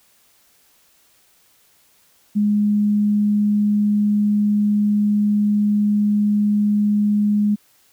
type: tone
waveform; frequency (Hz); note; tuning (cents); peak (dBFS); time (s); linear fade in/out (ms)
sine; 207.7; G#3; 0; -14; 2.35-7.56; 20
effects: white hiss -57 dBFS RMS until 7.92 s